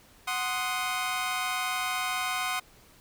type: chord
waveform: 20% pulse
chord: C diminished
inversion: second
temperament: equal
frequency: 740 / 1046.5 / 1244.5 Hz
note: Gb5 / C6 / Eb6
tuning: 0 / 0 / 0 cents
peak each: -28 dBFS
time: 0.27-2.6 s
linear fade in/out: 10 ms
effects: pink hiss -57 dBFS RMS until 3 s